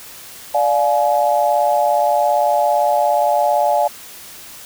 sine chord, D diminished, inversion none, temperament just, 587.3 / 704.8 / 845.8 Hz, D5 / F5 / Ab5, 0 / +16 / +31 cents, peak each -17 dBFS, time 0.54-3.88 s, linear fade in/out 10 ms, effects white hiss -37 dBFS RMS until 4.65 s

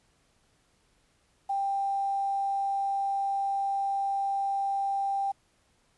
sine tone with quantisation, 790 Hz, G5, 13 cents sharp, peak -26 dBFS, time 1.49-5.32 s, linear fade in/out 10 ms, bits 9, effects pink hiss -68 dBFS RMS until 5.97 s + resampled to 24000 Hz

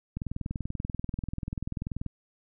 click train, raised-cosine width 5 ms, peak -20 dBFS, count 40, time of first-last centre 0.17-2.063 s, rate 20.6 Hz, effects none

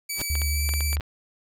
10% pulse tone with pitch glide, 2292 to 2317 Hz, D7 to D7, -43 to -24 cents, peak -19 dBFS, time 0.09-0.96 s, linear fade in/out 10 ms, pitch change +19 cents, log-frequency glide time 0.53-0.59 s
pink noise with exponential growth, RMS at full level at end -25 dBFS, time 0.14-0.22 s, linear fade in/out 5 ms, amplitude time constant 17 ms
sine tone with vibrato, 72.3 Hz, D2, 27 cents flat, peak -23 dBFS, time 0.3-1 s, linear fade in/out 0 ms, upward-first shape triangle, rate 9.5 Hz, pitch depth 45 cents each way
clicks, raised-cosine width 0.3 ms, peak -17 dBFS, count 8, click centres 0.354 / 0.418 / 0.691 / 0.738 / 0.807 / 0.93 / 0.969 / 1.008 s
effects none

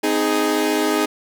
sawtooth chord, Ab major, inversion first, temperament equal with one note detuned, 257.3 / 311.1 / 415.3 Hz, C4 / Eb4 / Ab4, -29 / 0 / 0 cents, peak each -21 / -16 / -17 dBFS, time 0.03-1.06 s, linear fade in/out 10 ms, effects none

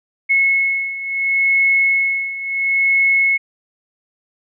sine beating tone pair, 2185 / 2185.72 Hz, C#7 / C#7, -26 / -25 cents, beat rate 0.72 Hz, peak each -19 / -15 dBFS, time 0.29-3.38 s, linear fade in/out 20 ms, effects none

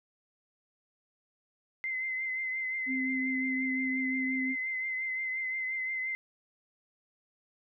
sine tone with vibrato, 2063 Hz, C7, 25 cents flat, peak -31 dBFS, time 1.84-6.15 s, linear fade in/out 0 ms, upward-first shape triangle, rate 5.7 Hz, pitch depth 35 cents each way
sine tone, 261.6 Hz, C4, in tune, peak -31 dBFS, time 2.86-4.56 s, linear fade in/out 50 ms
effects none

